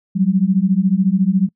sine beating tone pair, 182.4 / 196.4 Hz, F#3 / G3, -24 / +4 cents, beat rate 14 Hz, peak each -15 dBFS, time 0.15-1.49 s, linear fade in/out 20 ms, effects noise-tail reverb RT60 0.1 s tail -24 dB re dry

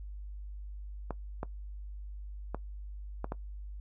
clicks, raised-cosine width 1 ms, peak -21 dBFS, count 5, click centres 1.107 / 1.431 / 2.546 / 3.244 / 3.321 s, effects noise-tail reverb RT60 0.1 s tail -19 dB re dry + added 50 Hz sine -40 dBFS peak until 3.8 s

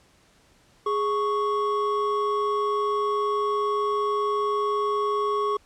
triangle tone pair together, 415.3 / 1108.7 Hz, G#4 / C#6, 0 / 0 cents, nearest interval octave + perfect fourth, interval 1700 cents, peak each -23 dBFS, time 0.86-5.57 s, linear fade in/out 5 ms, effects pink hiss -59 dBFS RMS until 5.65 s + low-pass 9000 Hz 12 dB/octave

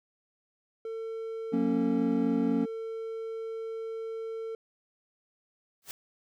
triangle tone, 450 Hz, A4, 39 cents sharp, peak -32 dBFS, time 0.85-4.55 s, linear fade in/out 2 ms
triangle chord, F# major, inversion none, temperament equal with one note detuned, 180.77 / 233.1 / 277.2 Hz, F#3 / A#3 / C#4, -40 / 0 / 0 cents, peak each -32 / -26 / -26 dBFS, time 1.52-2.66 s, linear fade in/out 20 ms
white noise with exponential growth, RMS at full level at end -35 dBFS, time 5.82-5.91 s, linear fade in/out 1 ms, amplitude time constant 18 ms
effects none

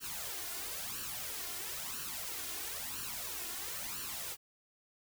white noise with flanger, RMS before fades -41 dBFS, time 0-4.37 s, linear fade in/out 50 ms, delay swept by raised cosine 0.69 to 2.89 ms, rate 1 Hz, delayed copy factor +0.7, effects none

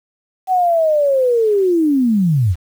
sine linear sweep, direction down, 760 to 77.1 Hz, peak -11 dBFS, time 0.47-2.56 s, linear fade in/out 50 ms, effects 7-bit

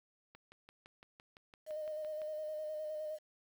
click train, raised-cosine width 0.3 ms, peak -39 dBFS, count 12, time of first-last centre 0.35-2.218 s, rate 5.89 Hz
sine tone with vibrato, 615 Hz, D#5, 20 cents flat, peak -38 dBFS, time 1.66-3.19 s, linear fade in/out 50 ms, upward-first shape square, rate 9.7 Hz, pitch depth 20 cents each way
effects 10-bit

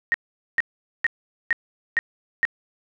sine tone bursts, 1864.7 Hz, A#6, in tune, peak -16 dBFS, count 6, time 0.12-2.452 s, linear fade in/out 0 ms, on 22 ms, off 440 ms, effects none

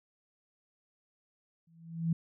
sine tone with exponential growth, 165.3 Hz, E3, 5 cents sharp, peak -24 dBFS, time 1.67-2.13 s, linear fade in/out 5 ms, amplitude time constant 100 ms, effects none

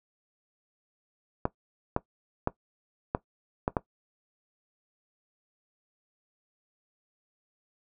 clicks, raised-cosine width 1 ms, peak -11 dBFS, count 6, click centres 1.454 / 1.964 / 2.474 / 3.149 / 3.679 / 3.768 s, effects noise-tail reverb RT60 0.1 s tail -17 dB re dry

